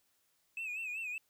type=tone with vibrato; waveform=triangle; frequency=2566 Hz; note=E7; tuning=47 cents flat; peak=-35 dBFS; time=0.57-1.18 s; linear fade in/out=2 ms; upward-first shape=sine; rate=5.2 Hz; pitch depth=93 cents each way; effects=tanh soft clip ceiling -31 dBFS + white hiss -75 dBFS RMS until 1.29 s